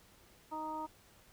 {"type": "harmonic tone", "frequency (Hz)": 311.1, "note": "D#4", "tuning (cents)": 0, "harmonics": [1, 2, 3, 4], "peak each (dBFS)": [-45, -48, -39, -48], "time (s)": [0.51, 0.87], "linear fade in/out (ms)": 20, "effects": ["pink hiss -63 dBFS RMS until 1.32 s"]}